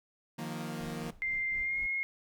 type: chord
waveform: sawtooth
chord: Eb suspended second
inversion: none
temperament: equal with one note detuned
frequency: 155.56 / 177.46 / 233.1 Hz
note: Eb3 / F3 / Bb3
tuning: 0 / +28 / 0 cents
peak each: -37 / -38 / -36 dBFS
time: 0.38-1.11 s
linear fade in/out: 10 ms
type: noise with tremolo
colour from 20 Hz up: brown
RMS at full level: -49 dBFS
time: 0.79-1.87 s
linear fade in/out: 5 ms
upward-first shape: triangle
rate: 4.1 Hz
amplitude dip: 80%
type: tone with pitch glide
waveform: sine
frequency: 2095 to 2154 Hz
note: C7 to C7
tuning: +2 to +50 cents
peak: -30 dBFS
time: 1.22-2.03 s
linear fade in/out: 0 ms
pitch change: +48 cents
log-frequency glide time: 1.6-1.8 s
effects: none